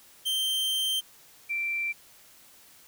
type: tone pair in turn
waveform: 45% pulse / sine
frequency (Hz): 3136 / 2349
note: G7 / D7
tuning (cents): 0 / 0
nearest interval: perfect fourth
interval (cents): 500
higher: first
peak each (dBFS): -25 / -27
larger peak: first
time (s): 0.25-1.01 / 1.49-1.93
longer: first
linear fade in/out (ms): 20
effects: white hiss -55 dBFS RMS until 2.87 s